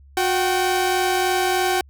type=tone pair together; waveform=sawtooth; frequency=363.4 / 770 Hz; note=F#4 / G5; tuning=-31 / -31 cents; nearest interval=octave + minor second; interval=1300 cents; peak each=-17 / -17 dBFS; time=0.17-1.81 s; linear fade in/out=2 ms; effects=added 69 Hz sine -45 dBFS peak until 1.89 s